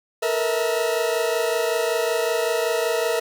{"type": "tone cluster", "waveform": "40% pulse", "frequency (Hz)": [452.4, 477.7, 647], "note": ["A4", "A#4", "E5"], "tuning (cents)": [48, 42, -32], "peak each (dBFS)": -24, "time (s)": [0.22, 3.2], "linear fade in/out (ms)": 10, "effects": []}